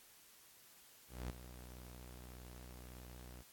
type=tone with ADSR envelope; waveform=sawtooth; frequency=61.7 Hz; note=B1; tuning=1 cent flat; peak=-36 dBFS; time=1.08-3.43 s; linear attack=220 ms; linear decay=6 ms; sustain=-12 dB; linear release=22 ms; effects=white hiss -63 dBFS RMS until 3.52 s + AAC 64 kbps